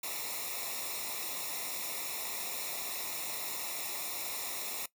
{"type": "noise with comb filter", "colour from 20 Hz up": "white", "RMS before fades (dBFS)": -38, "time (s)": [0.03, 4.86], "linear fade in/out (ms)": 5, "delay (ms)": 0.64, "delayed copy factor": -0.85, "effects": ["noise-tail reverb RT60 0.1 s tail -18 dB re dry"]}